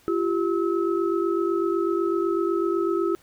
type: tone cluster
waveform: sine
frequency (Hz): 342.4 / 390.4 / 1292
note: F4 / G4 / E6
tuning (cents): -34 / -7 / -35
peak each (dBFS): -23 / -25 / -31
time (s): 0.08-3.15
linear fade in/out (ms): 0
effects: pink hiss -57 dBFS RMS until 3.22 s